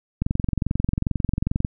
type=click train; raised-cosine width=5 ms; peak=-9 dBFS; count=33; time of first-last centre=0.22-1.649 s; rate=22.4 Hz; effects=none